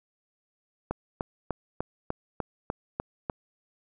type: click train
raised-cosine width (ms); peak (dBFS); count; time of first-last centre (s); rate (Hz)
1; -15; 9; 0.91-3.298; 3.35
effects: none